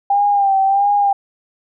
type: tone with vibrato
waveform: sine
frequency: 795 Hz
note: G5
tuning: 24 cents sharp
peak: -11 dBFS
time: 0.1-1.13 s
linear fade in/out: 5 ms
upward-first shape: sine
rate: 1.5 Hz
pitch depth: 49 cents each way
effects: none